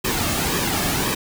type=noise with flanger; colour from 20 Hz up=pink; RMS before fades=-22 dBFS; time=0.04-1.15 s; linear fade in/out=10 ms; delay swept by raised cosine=1.4 to 2.08 ms; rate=1.9 Hz; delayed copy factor=-0.55; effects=none